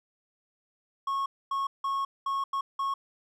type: tone bursts at uneven times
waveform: triangle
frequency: 1096 Hz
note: C#6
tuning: 20 cents flat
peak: -25 dBFS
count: 6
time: 1.07-1.26 / 1.51-1.67 / 1.84-2.05 / 2.26-2.44 / 2.53-2.61 / 2.79-2.94 s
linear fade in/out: 5 ms
effects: none